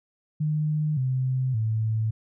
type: tone with pitch steps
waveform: sine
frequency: 152.5 / 129.73 / 110.35 Hz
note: D#3 / C3 / A2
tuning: -34 / -14 / +5 cents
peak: -22 dBFS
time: 0.4-2.11 s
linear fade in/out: 10 ms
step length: 570 ms
effects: none